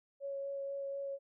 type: tone with vibrato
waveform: sine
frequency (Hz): 554.4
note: C#5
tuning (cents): 0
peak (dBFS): -37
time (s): 0.2-1.19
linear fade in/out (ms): 50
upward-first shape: sine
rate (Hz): 4.1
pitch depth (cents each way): 9
effects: none